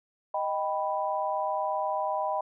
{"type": "chord", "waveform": "sine", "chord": "Eb augmented", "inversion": "none", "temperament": "equal", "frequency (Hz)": [622.3, 784, 987.8], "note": ["Eb5", "G5", "B5"], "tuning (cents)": [0, 0, 0], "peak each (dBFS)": -31, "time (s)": [0.34, 2.41], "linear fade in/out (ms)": 5, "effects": []}